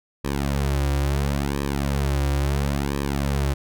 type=tone with flanger; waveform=sawtooth; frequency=70 Hz; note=C#2; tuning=18 cents sharp; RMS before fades=-23 dBFS; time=0.24-3.54 s; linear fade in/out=10 ms; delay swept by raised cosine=1.4 to 4.7 ms; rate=0.73 Hz; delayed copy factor=-0.9; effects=none